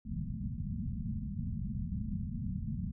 white low-pass noise, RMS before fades -37 dBFS, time 0.05-2.92 s, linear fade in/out 10 ms, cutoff 230 Hz, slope 96 dB/octave, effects none

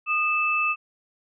sine tone pair together, 1227 / 2630 Hz, D#6 / E7, -25 / -5 cents, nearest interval octave + minor second, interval 1320 cents, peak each -25 / -22 dBFS, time 0.06-0.76 s, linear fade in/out 50 ms, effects none

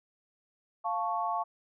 sine chord, F augmented, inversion none, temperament equal, 698.5 / 880 / 1108.7 Hz, F5 / A5 / C#6, 0 / 0 / 0 cents, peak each -33 dBFS, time 0.84-1.44 s, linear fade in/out 20 ms, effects none

